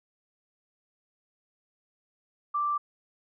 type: tone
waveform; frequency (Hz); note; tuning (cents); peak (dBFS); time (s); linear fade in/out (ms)
sine; 1174.7; D6; 0; -25; 2.54-2.78; 10
effects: none